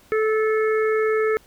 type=harmonic tone; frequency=435.7 Hz; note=A4; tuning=17 cents flat; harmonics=1 / 3 / 4 / 5; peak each=-18 / -28 / -30 / -32 dBFS; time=0.12-1.37 s; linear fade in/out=0 ms; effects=pink hiss -54 dBFS RMS until 1.46 s